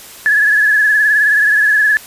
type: tone with vibrato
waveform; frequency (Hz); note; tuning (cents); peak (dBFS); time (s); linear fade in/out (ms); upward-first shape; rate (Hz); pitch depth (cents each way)
sine; 1700; G#6; +40; -8; 0.26-1.97; 0; triangle; 19; 61
effects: white hiss -35 dBFS RMS until 2.06 s + resampled to 32000 Hz